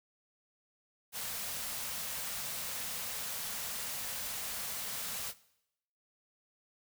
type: band-stop noise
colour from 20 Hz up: white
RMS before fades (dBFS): -39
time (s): 1.12-5.34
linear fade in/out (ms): 50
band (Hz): 270 to 430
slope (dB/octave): 96
effects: noise-tail reverb RT60 0.8 s tail -19 dB re dry